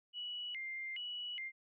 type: tone with vibrato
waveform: sine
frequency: 2485 Hz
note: D#7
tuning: 3 cents flat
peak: -40 dBFS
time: 0.13-1.52 s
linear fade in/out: 50 ms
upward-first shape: square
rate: 1.2 Hz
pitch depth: 290 cents each way
effects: none